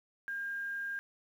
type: tone with quantisation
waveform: sine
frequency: 1608 Hz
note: G6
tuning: 44 cents sharp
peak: -35 dBFS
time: 0.28-0.99 s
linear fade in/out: 0 ms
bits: 10
effects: none